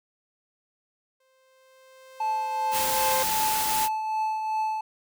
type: tone with exponential growth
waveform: sawtooth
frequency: 523.3 Hz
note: C5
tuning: in tune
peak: -21 dBFS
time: 1.2-3.23 s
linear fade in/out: 5 ms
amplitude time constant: 440 ms
type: tone with tremolo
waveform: triangle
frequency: 871 Hz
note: A5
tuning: 18 cents flat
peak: -21 dBFS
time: 2.2-4.81 s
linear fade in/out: 5 ms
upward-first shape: triangle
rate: 2.6 Hz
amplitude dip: 45%
type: noise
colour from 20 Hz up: white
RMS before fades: -28 dBFS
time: 2.71-3.89 s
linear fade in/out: 50 ms
effects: none